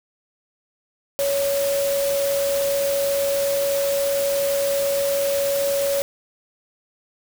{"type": "tone in noise", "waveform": "sine", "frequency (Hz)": 559, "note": "C#5", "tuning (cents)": 14, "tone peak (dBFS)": -19, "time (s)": [1.19, 6.02], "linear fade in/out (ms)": 0, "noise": "white", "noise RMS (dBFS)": -29, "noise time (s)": [1.19, 6.02], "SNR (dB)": 7, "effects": []}